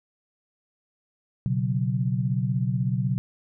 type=chord; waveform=sine; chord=B suspended second; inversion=none; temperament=equal with one note detuned; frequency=123.47 / 139.72 / 185 Hz; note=B2 / C#3 / F#3; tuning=0 / +14 / 0 cents; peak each=-25 / -27 / -28 dBFS; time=1.46-3.18 s; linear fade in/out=0 ms; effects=none